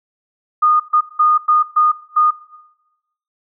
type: tone bursts at uneven times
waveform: sine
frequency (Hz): 1227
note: D#6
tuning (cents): -25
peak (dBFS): -9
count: 6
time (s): 0.62-0.8 / 0.93-1.01 / 1.19-1.38 / 1.48-1.63 / 1.76-1.92 / 2.16-2.31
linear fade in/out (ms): 10
effects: noise-tail reverb RT60 1.0 s tail -18 dB re dry